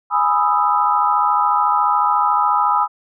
sine chord, E major seventh, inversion first, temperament equal, 830.6 / 987.8 / 1244.5 / 1318.5 Hz, G#5 / B5 / D#6 / E6, 0 / 0 / 0 / 0 cents, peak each -19 / -18 / -18 / -21 dBFS, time 0.1-2.88 s, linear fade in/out 50 ms, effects none

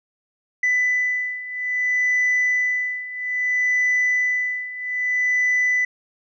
sine beating tone pair, 1994 / 1994.61 Hz, B6 / B6, +16 / +17 cents, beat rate 0.61 Hz, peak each -22 / -19 dBFS, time 0.63-5.85 s, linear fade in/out 5 ms, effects tanh soft clip ceiling -14 dBFS

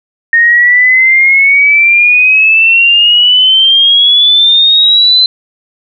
sine exponential sweep, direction up, 1842 to 4071 Hz, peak -3 dBFS, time 0.33-5.26 s, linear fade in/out 2 ms, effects none

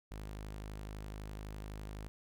sawtooth tone, 51.91 Hz, G#1, in tune, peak -39 dBFS, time 0.11-2.08 s, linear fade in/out 0 ms, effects none

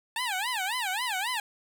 15% pulse tone with vibrato, 867 Hz, A5, 26 cents flat, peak -22 dBFS, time 0.16-1.4 s, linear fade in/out 2 ms, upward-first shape sine, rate 3.7 Hz, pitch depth 280 cents each way, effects none

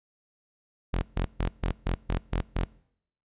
sawtooth tone bursts, 43.65 Hz, F1, in tune, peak -21 dBFS, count 8, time 0.93-2.646 s, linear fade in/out 10 ms, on 92 ms, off 140 ms, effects noise-tail reverb RT60 0.7 s tail -23 dB re dry + resampled to 8000 Hz

